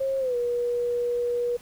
sine tone with pitch glide, 538 to 482.1 Hz, C5 to B4, +48 to -42 cents, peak -23 dBFS, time 0-1.57 s, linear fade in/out 10 ms, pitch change -190 cents, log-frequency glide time 0.19-0.36 s, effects pink hiss -51 dBFS RMS until 1.61 s

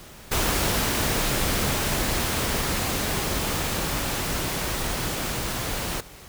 pink noise with level ramp, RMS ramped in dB -23 to -29 dBFS, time 0.31-6.01 s, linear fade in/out 10 ms, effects pink hiss -45 dBFS RMS until 6.28 s

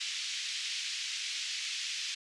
pink band-pass noise, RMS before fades -37 dBFS, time 0-2.15 s, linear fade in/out 10 ms, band 2400 to 6300 Hz, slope 24 dB/octave, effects resampled to 24000 Hz

